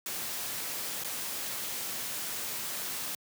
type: noise with dropouts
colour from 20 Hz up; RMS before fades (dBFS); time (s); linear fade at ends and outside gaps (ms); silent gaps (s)
white; -36; 0.06-3.15; 2; 1.038-1.045
effects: high-pass 100 Hz 12 dB/octave